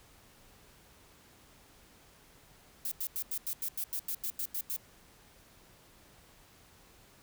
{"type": "noise bursts", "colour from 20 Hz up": "violet", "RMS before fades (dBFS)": -35, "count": 13, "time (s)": [2.85, 4.764], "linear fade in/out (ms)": 2, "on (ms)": 66, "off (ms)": 88, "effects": ["pink hiss -60 dBFS RMS until 7.22 s"]}